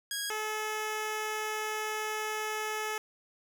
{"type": "tone pair in turn", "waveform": "10% pulse", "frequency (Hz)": [1646, 430.3], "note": ["G#6", "A4"], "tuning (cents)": [-16, -39], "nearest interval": "octave + major seventh", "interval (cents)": 2323, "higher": "first", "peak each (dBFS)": [-24, -24], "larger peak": "neither", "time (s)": [[0.11, 0.3], [0.3, 2.98]], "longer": "second", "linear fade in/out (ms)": 2, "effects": []}